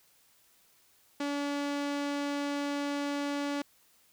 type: tone with low-pass filter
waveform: sawtooth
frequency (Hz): 286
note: D4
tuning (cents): -46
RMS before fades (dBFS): -33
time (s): 1.2-3.62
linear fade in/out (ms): 5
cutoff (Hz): 6400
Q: 0.75
effects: white hiss -65 dBFS RMS until 4.12 s